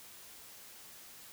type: silence
effects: white hiss -53 dBFS RMS until 1.32 s